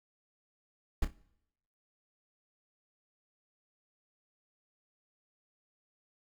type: noise with echo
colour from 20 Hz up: brown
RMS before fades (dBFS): -27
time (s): 1.02-1.05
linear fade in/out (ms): 5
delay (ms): 29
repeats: 3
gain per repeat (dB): -11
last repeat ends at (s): 1.137
effects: noise-tail reverb RT60 0.8 s tail -21 dB re dry